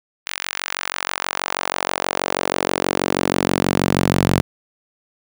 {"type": "tone with high-pass filter sweep", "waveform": "sawtooth", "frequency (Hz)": 46.25, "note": "F#1", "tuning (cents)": 0, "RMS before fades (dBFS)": -21, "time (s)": [0.26, 4.41], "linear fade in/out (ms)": 0, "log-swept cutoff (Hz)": [2100, 130], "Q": 1.1, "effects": []}